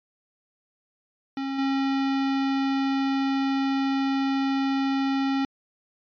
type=tone with level steps; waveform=square; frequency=271.4 Hz; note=C#4; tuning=36 cents flat; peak=-28 / -23 dBFS; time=1.37-5.45 s; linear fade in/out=2 ms; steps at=1.58 s; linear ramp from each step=10 ms; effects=resampled to 11025 Hz

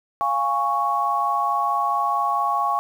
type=chord; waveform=sine; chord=Db major; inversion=first; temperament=equal with one note detuned; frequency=698.5 / 823 / 1108.7 Hz; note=F5 / Ab5 / Db6; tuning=0 / -16 / 0 cents; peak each=-27 / -24 / -21 dBFS; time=0.21-2.79 s; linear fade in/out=0 ms; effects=8-bit

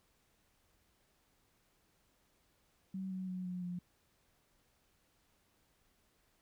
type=tone with pitch steps; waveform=sine; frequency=190 / 186.74 / 183.53 / 180.38 / 177.28 Hz; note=F#3 / F#3 / F#3 / F#3 / F3; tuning=+46 / +16 / -14 / -44 / +26 cents; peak=-38 dBFS; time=2.94-3.79 s; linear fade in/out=5 ms; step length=170 ms; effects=pink hiss -74 dBFS RMS until 6.41 s

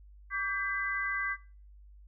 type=tone cluster; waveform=sine; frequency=1151 / 1584 / 2005 Hz; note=D6 / G6 / B6; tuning=-35 / +18 / +26 cents; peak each=-36 / -34 / -34 dBFS; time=0.3-1.37 s; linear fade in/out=50 ms; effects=noise-tail reverb RT60 0.4 s tail -22 dB re dry + added 50 Hz sine -51 dBFS peak until 2.07 s

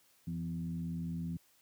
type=tone with frequency modulation; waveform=sine; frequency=168.9 Hz; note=E3; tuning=42 cents sharp; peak=-35 dBFS; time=0.27-1.37 s; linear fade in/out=5 ms; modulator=80 Hz; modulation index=0.76; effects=white hiss -68 dBFS RMS until 1.61 s + high-pass 60 Hz 12 dB/octave

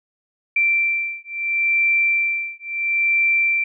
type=beating tone pair; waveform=sine; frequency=2349 / 2349.74 Hz; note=D7 / D7; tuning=0 / 0 cents; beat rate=0.74 Hz; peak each=-20 dBFS; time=0.56-3.64 s; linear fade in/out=5 ms; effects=none

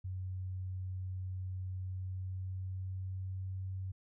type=tone with pitch glide; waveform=sine; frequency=93 to 94.52 Hz; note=F#2 to F#2; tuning=+9 to +37 cents; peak=-37 dBFS; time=0.04-3.92 s; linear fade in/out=10 ms; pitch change=+28 cents; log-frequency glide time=1.8-3.69 s; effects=none

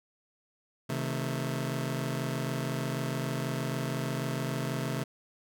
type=chord; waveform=sawtooth; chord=A diminished; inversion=first; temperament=just; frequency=132 / 158.4 / 220 Hz; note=C3 / Eb3 / A3; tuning=+16 / +31 / 0 cents; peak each=-29 / -32 / -34 dBFS; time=0.89-5.04 s; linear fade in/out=10 ms; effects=none

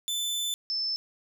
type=tone pair in turn; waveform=sawtooth / sine; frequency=3520 / 5274 Hz; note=A7 / E8; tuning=0 / 0 cents; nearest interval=perfect fifth; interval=700 cents; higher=second; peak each=-25 / -27 dBFS; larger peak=first; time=0.08-0.54 / 0.7-0.96 s; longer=first; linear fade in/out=0 ms; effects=none

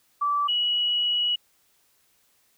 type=tone pair in turn; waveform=sine; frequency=1160 / 2923 Hz; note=D6 / F#7; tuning=-22 / -22 cents; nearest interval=octave + major third; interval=1600 cents; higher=second; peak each=-21 dBFS; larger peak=neither; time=0.21-0.48 / 0.48-1.36 s; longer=second; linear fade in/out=10 ms; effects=white hiss -65 dBFS RMS until 2.57 s

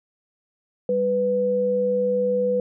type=tone pair together; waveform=sine; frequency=196.9 / 496.2 Hz; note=G3 / B4; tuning=+8 / +8 cents; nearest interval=octave + major third; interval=1600 cents; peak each=-28 / -19 dBFS; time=0.89-2.6 s; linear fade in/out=2 ms; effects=none

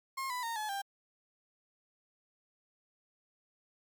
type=tone with pitch steps; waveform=35% pulse; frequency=1071 / 993.5 / 921.7 / 855 / 793.1 Hz; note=C6 / B5 / A#5 / A5 / G5; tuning=+40 / +10 / -20 / -50 / +20 cents; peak=-33 dBFS; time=0.17-0.82 s; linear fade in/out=10 ms; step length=130 ms; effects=MP3 96 kbps

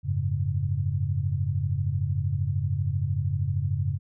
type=chord; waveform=sine; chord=F# suspended second; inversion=none; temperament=equal with one note detuned; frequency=90.86 / 103.83 / 138.59 Hz; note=F#2 / G#2 / C#3; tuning=-31 / 0 / 0 cents; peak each=-28 dBFS; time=0.03-3.99 s; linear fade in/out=50 ms; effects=none

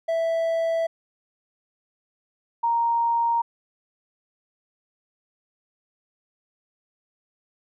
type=tone pair in turn; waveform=triangle / sine; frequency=659.3 / 932.4 Hz; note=E5 / A#5; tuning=0 / 0 cents; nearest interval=tritone; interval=600 cents; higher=second; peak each=-19 / -19 dBFS; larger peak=neither; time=0.08-0.87 / 2.63-3.42 s; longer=neither; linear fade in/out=10 ms; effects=none

